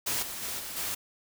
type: noise with level steps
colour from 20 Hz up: white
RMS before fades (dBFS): -30 / -38 / -35 / -39 / -33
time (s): 0.06-0.95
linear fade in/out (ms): 10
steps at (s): 0.22 / 0.42 / 0.59 / 0.76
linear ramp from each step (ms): 10
effects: none